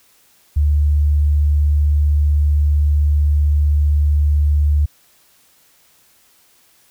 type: tone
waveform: sine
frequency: 73.7 Hz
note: D2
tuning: 7 cents sharp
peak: -11 dBFS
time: 0.56-4.86 s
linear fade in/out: 10 ms
effects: white hiss -54 dBFS RMS until 6.9 s